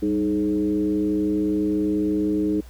sine tone with frequency modulation, 309.8 Hz, D#4, 7 cents flat, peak -19 dBFS, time 0.02-2.61 s, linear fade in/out 10 ms, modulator 112 Hz, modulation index 0.83, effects added 60 Hz sine -40 dBFS peak until 2.69 s + pink hiss -52 dBFS RMS until 2.69 s

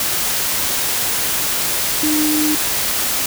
sine tone in noise, 304.3 Hz, D#4, 38 cents flat, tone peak -16 dBFS, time 2.03-2.55 s, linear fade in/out 2 ms, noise white, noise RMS -19 dBFS, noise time 0-3.26 s, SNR 0 dB, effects none

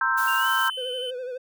sine chord, C dominant seventh, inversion third, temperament equal, 932.3 / 1046.5 / 1318.5 / 1568 Hz, Bb5 / C6 / E6 / G6, 0 / 0 / 0 / 0 cents, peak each -29 / -27 / -26 / -23 dBFS, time 0.01-0.7 s, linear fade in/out 2 ms
blue noise, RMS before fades -35 dBFS, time 0.17-0.69 s, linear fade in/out 10 ms
triangle tone with pitch glide, 2794 to 3047 Hz, F7 to G7, 0 to -50 cents, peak -29 dBFS, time 0.27-1.11 s, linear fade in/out 10 ms, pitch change +150 cents, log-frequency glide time 0.37-0.48 s
triangle tone with vibrato, 504 Hz, B4, 35 cents sharp, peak -28 dBFS, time 0.77-1.38 s, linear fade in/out 10 ms, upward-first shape sine, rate 12 Hz, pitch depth 57 cents each way
effects none

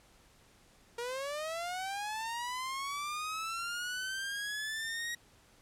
sawtooth linear sweep, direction up, 466.2 to 1900 Hz, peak -32 dBFS, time 0.98-5.15 s, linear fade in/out 5 ms, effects pink hiss -63 dBFS RMS until 5.61 s + low-pass 11000 Hz 12 dB/octave

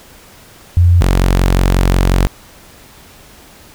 sine / sawtooth tone pair in turn, 87.31 / 45.56 Hz, F2 / F#1, 0 / -26 cents, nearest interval major seventh, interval 1126 cents, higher first, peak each -5 dBFS, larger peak neither, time 0.77-1.01 / 1.01-2.27 s, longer second, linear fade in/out 0 ms, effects pink hiss -41 dBFS RMS until 3.74 s

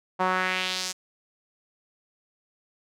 sawtooth tone with band-pass filter sweep, 185 Hz, F#3, in tune, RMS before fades -27 dBFS, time 0.19-0.93 s, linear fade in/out 20 ms, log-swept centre 900 to 6700 Hz, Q 1.9, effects none

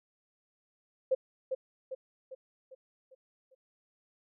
sine tone with echo, 523.3 Hz, C5, in tune, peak -23 dBFS, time 1.11-1.15 s, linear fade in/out 10 ms, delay 400 ms, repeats 6, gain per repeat -6 dB, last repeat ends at 3.55 s, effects none

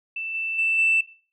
sine tone with level steps, 2659 Hz, E7, 14 cents sharp, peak -27 / -24 / -18 / -15 dBFS, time 0.16-1.01 s, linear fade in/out 5 ms, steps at 0.34 / 0.58 / 0.78 s, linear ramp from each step 10 ms, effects noise-tail reverb RT60 0.4 s tail -19 dB re dry + tanh soft clip ceiling -12 dBFS

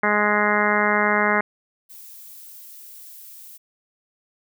harmonic tone, 208.7 Hz, G#3, 9 cents sharp, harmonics 1 / 2 / 3 / 4 / 5 / 6 / 7 / 8 / 9 / 10, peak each -26 / -26 / -26 / -26 / -26 / -26 / -26 / -26 / -26 / -26 dBFS, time 0.03-1.41 s, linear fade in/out 5 ms
violet noise, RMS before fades -42 dBFS, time 1.89-3.58 s, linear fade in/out 20 ms
effects none

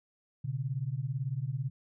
sine beating tone pair, 123.47 / 141.47 Hz, B2 / C#3, 0 / +36 cents, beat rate 18 Hz, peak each -34 / -34 dBFS, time 0.44-1.7 s, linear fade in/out 10 ms, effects none

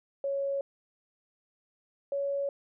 sine tone pair in turn, 554.4 / 559.9 Hz, C#5 / C#5, 0 / +17 cents, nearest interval unison, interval 17 cents, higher second, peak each -28 dBFS, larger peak neither, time 0.24-0.61 / 2.12-2.49 s, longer neither, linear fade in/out 2 ms, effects none

